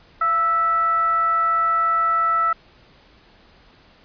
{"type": "tone with frequency modulation", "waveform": "sine", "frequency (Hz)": 1318.5, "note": "E6", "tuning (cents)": 0, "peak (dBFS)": -16, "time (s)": [0.21, 2.53], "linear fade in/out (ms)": 5, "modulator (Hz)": 637, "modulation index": 0.34, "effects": ["pink hiss -52 dBFS RMS until 4.04 s", "resampled to 11025 Hz"]}